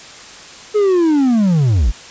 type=linear sweep; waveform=triangle; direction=down; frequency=430.6 to 42 Hz; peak=-8 dBFS; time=0.74-1.92 s; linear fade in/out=20 ms; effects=white hiss -36 dBFS RMS until 2.1 s + resampled to 16000 Hz